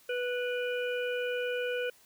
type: harmonic tone with a mistuned harmonic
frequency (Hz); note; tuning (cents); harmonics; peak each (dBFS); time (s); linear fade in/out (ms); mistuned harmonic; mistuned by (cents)
492.5; B4; -5; 1 / 3 / 5 / 6; -31 / -37 / -41 / -43; 0.09-1.9; 5; 5; -16
effects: white hiss -61 dBFS RMS until 2.05 s